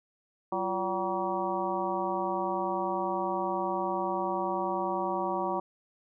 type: harmonic tone with a mistuned harmonic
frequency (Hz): 190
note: F#3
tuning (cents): +46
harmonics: 1 / 2 / 3 / 4 / 5 / 6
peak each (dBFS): -39 / -34 / -36 / -34 / -33 / -37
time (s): 0.52-5.6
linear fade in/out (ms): 5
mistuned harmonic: 2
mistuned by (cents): -140
effects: none